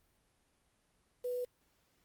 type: tone with quantisation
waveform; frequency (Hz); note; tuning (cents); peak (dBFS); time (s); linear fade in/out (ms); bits
sine; 493.9; B4; 0; -34; 1.24-1.45; 10; 9
effects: pink hiss -74 dBFS RMS until 2.04 s + Opus 32 kbps